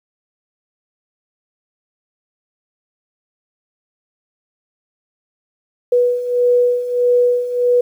sine beating tone pair, 488.3 / 489.9 Hz, B4 / B4, -20 / -14 cents, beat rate 1.6 Hz, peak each -18 / -13 dBFS, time 5.92-7.81 s, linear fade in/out 5 ms, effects 8-bit

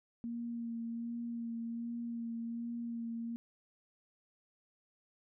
sine tone with vibrato, 233.1 Hz, A#3, in tune, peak -37 dBFS, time 0.24-3.36 s, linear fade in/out 0 ms, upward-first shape sine, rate 1.3 Hz, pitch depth 19 cents each way, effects none

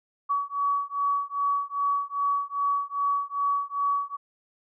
sine beating tone pair, 1132 / 1134.5 Hz, C#6 / C#6, +36 / +40 cents, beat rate 2.5 Hz, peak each -27 dBFS, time 0.29-4.17 s, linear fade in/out 20 ms, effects none

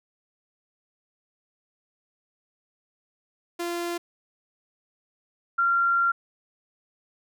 sawtooth / sine tone pair in turn, 345 / 1380 Hz, F4 / F6, -21 / -21 cents, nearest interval 2 octaves, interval 2400 cents, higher second, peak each -24 / -19 dBFS, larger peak second, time 3.59-3.98 / 5.58-6.12 s, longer second, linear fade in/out 10 ms, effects none

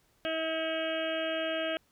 harmonic tone, 321.4 Hz, E4, 44 cents flat, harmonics 1 / 2 / 4 / 5 / 6 / 7 / 8 / 9 / 10, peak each -38 / -32 / -43 / -39 / -48 / -44 / -43 / -40 / -42 dBFS, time 0.25-1.77 s, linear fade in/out 0 ms, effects pink hiss -69 dBFS RMS until 1.91 s

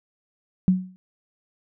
sine tone with exponential decay, 185 Hz, F#3, in tune, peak -11 dBFS, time 0.68-0.96 s, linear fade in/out 0 ms, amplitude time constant 60 ms, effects none

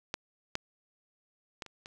clicks, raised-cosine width 0.2 ms, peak -15 / -14 / -21 / -30 / -28 dBFS, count 5, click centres 0.141 / 0.554 / 1.622 / 1.663 / 1.859 s, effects none

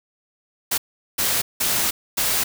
white noise bursts at uneven times, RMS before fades -21 dBFS, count 4, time 0.71-0.78 / 1.18-1.42 / 1.6-1.91 / 2.17-2.44 s, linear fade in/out 10 ms, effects none

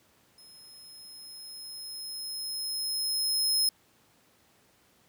sawtooth tone with level ramp, 5150 Hz, E8, 41 cents flat, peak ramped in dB -49 to -20 dBFS, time 0.38-3.69 s, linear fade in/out 2 ms, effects pink hiss -64 dBFS RMS until 5.08 s + high-pass 100 Hz 12 dB/octave

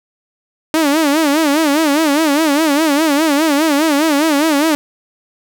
sawtooth tone with vibrato, 301.3 Hz, D4, 44 cents sharp, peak -7 dBFS, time 0.74-4.75 s, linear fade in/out 0 ms, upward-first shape sine, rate 4.9 Hz, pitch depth 140 cents each way, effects none

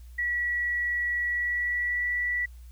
sine tone with pitch glide, 1936 to 1956.2 Hz, B6 to B6, -35 to -17 cents, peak -25 dBFS, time 0.18-2.46 s, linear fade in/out 10 ms, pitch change +18 cents, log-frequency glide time 1.27-2.09 s, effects added 60 Hz sine -43 dBFS peak until 2.71 s + white hiss -63 dBFS RMS until 2.71 s

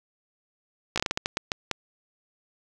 slowing click train, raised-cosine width 0.2 ms, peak -8 dBFS, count 11, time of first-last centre 0.96-1.713 s, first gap 16 ms, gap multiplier 1.32, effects none

